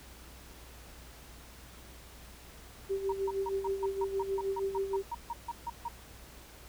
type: tone with tremolo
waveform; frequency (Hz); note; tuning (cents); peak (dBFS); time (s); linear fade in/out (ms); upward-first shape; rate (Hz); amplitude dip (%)
sine; 390; G4; -9; -28; 2.89-5.03; 20; sine; 6.4; 65
type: tone bursts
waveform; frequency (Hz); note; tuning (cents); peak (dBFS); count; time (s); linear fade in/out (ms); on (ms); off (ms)
sine; 940; A#5; +14; -33; 16; 3.09-5.884; 5; 34; 150
effects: added 60 Hz sine -53 dBFS peak until 6.68 s + pink hiss -53 dBFS RMS until 6.68 s